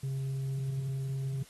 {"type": "tone with tanh clipping", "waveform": "sine", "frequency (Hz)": 134.7, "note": "C#3", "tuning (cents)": -49, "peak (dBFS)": -32, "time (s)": [0.03, 1.43], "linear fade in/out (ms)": 5, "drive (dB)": 3, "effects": ["white hiss -57 dBFS RMS until 1.49 s", "AAC 32 kbps"]}